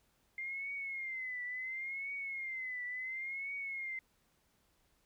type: tone with vibrato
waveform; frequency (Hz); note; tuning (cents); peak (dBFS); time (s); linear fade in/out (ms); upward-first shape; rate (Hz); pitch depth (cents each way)
sine; 2100; C7; +6; -38; 0.38-3.99; 2; triangle; 0.71; 120
effects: pink hiss -74 dBFS RMS until 5.05 s